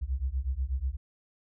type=beating tone pair; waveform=sine; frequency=61.74 / 69.94 Hz; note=B1 / C#2; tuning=0 / +16 cents; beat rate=8.2 Hz; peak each=-31 dBFS; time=0.01-0.97 s; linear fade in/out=20 ms; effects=none